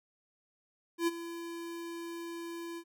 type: tone with ADSR envelope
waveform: square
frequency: 337.8 Hz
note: E4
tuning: 42 cents sharp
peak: -26 dBFS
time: 0.98-2.84 s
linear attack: 93 ms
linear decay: 27 ms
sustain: -14 dB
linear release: 66 ms
effects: none